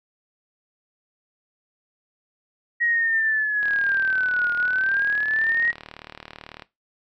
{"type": "linear two-way sweep", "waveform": "sine", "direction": "down then up", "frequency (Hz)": [1900, 1426, 1900], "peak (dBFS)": -19, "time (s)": [2.8, 5.72], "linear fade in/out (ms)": 20, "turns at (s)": 4.54}
{"type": "click train", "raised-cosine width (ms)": 0.3, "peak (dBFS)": -21, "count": 115, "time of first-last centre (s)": [3.63, 6.622], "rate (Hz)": 38.1}
{"effects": ["noise-tail reverb RT60 0.2 s tail -17 dB re dry"]}